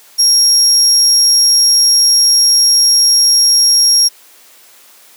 35% pulse tone, 5588 Hz, F8, in tune, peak -4 dBFS, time 0.18-4.09 s, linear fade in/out 20 ms, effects white hiss -43 dBFS RMS until 5.16 s + high-pass 300 Hz 12 dB/octave

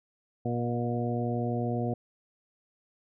harmonic tone with a mistuned harmonic, 119.5 Hz, A#2, 43 cents sharp, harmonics 1 / 2 / 3 / 4 / 5 / 6, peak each -31 / -32 / -37 / -36 / -39 / -37 dBFS, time 0.45-1.94 s, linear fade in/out 5 ms, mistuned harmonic 5, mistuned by +32 cents, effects none

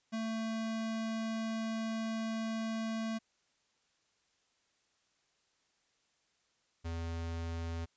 square tone pair in turn, 223.2 / 83.24 Hz, A3 / E2, +25 / +17 cents, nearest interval octave + perfect fourth, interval 1708 cents, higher first, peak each -35 / -37 dBFS, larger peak first, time 0.12-3.19 / 6.84-7.86 s, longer first, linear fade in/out 20 ms, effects white hiss -75 dBFS RMS until 7.96 s + resampled to 16000 Hz

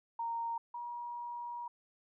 sine tone pair in turn, 927 / 955.8 Hz, A#5 / A#5, -10 / +43 cents, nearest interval minor second, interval 53 cents, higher second, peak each -34 / -39 dBFS, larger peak first, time 0.19-0.58 / 0.74-1.68 s, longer second, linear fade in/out 5 ms, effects none

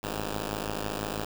5% pulse tone pair together, 54.03 / 102 Hz, A1 / G#2, -31 / -31 cents, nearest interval major seventh, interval 1100 cents, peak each -22 dBFS, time 0.03-1.25 s, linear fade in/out 5 ms, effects 7-bit

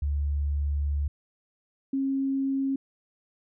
sine tone pair in turn, 72.1 / 270.8 Hz, D2 / C#4, -31 / -40 cents, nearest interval octave + major seventh, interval 2291 cents, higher second, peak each -24 dBFS, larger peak neither, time 0.02-1.08 / 1.93-2.76 s, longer first, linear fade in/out 5 ms, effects none

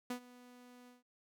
sawtooth tone with ADSR envelope, 246.9 Hz, B3, in tune, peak -32 dBFS, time 0.1-1.03 s, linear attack 5 ms, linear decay 89 ms, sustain -20 dB, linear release 150 ms, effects noise-tail reverb RT60 0.1 s tail -25 dB re dry

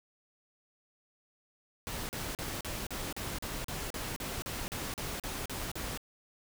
pink noise bursts, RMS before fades -38 dBFS, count 16, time 1.87-5.975 s, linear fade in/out 0 ms, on 220 ms, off 39 ms, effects none

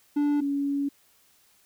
triangle / sine tone pair in turn, 291 / 281.6 Hz, D4 / C#4, -16 / +27 cents, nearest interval minor second, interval 57 cents, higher first, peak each -19 / -24 dBFS, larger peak first, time 0.16-0.41 / 0.41-0.89 s, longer second, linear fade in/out 10 ms, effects white hiss -62 dBFS RMS until 1.65 s

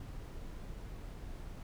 brown noise, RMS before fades -45 dBFS, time 0-1.63 s, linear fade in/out 2 ms, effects none

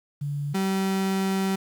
sine / 35% pulse tone pair in turn, 144 / 192.22 Hz, D3 / G3, -34 / -34 cents, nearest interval perfect fourth, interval 500 cents, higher second, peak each -26 / -21 dBFS, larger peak second, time 0.21-0.54 / 0.54-1.56 s, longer second, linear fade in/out 10 ms, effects 9-bit

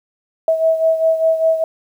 sine beating tone pair, 646 / 651 Hz, E5 / E5, -35 / -22 cents, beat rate 5 Hz, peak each -13 / -19 dBFS, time 0.48-1.64 s, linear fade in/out 2 ms, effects 8-bit

